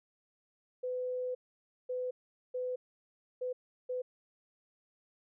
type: tone bursts at uneven times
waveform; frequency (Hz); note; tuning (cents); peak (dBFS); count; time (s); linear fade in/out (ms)
sine; 503; B4; +32; -33; 5; 0.83-1.35 / 1.89-2.11 / 2.54-2.76 / 3.41-3.53 / 3.89-4.02; 10
effects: none